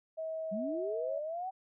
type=tone; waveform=sine; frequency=641 Hz; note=E5; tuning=49 cents flat; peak=-35 dBFS; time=0.17-1.2 s; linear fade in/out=20 ms
type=linear sweep; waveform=sine; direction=up; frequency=186 to 772 Hz; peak=-35 dBFS; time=0.51-1.51 s; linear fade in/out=20 ms
effects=none